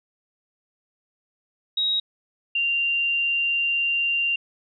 sine tone pair in turn, 3801 / 2778 Hz, A#7 / F7, +33 / -10 cents, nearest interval perfect fourth, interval 543 cents, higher first, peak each -20 dBFS, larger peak neither, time 1.77-2 / 2.55-4.36 s, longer second, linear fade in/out 5 ms, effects none

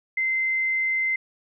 sine tone, 2073 Hz, C7, 17 cents flat, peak -21 dBFS, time 0.17-1.16 s, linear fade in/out 5 ms, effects none

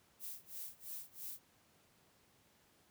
violet noise with tremolo, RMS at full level -45 dBFS, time 0.19-1.4 s, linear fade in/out 50 ms, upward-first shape sine, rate 3 Hz, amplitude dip 95%, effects pink hiss -70 dBFS RMS until 2.9 s + high-pass 80 Hz 12 dB/octave

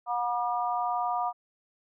harmonic tone, 240.8 Hz, B3, 44 cents flat, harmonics 3 / 4 / 5, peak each -29 / -31 / -33 dBFS, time 0.06-1.33 s, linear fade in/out 50 ms, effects none

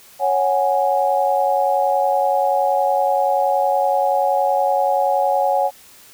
sine chord, C# suspended fourth, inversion none, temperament equal, 554.4 / 740 / 830.6 Hz, C#5 / F#5 / G#5, 0 / 0 / 0 cents, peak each -19 dBFS, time 0.19-5.71 s, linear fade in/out 50 ms, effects white hiss -46 dBFS RMS until 6.13 s

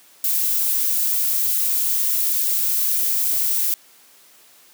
violet noise, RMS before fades -20 dBFS, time 0.24-3.74 s, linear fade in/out 2 ms, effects white hiss -51 dBFS RMS until 4.73 s + high-pass 200 Hz 12 dB/octave

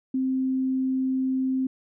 sine tone, 261.6 Hz, C4, in tune, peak -22 dBFS, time 0.14-1.67 s, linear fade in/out 5 ms, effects none

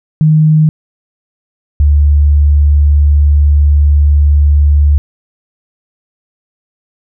sine tone pair in turn, 155.2 / 72.97 Hz, D#3 / D2, -4 / -11 cents, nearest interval octave + minor second, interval 1307 cents, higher first, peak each -4 dBFS, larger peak neither, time 0.21-0.69 / 1.8-4.98 s, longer second, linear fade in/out 0 ms, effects none

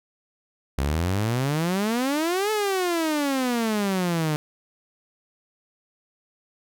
sawtooth exponential two-way sweep, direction up then down, 65.41 to 436.5 to 148.7 Hz, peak -18 dBFS, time 0.78-4.36 s, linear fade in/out 0 ms, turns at 2.51 s, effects none

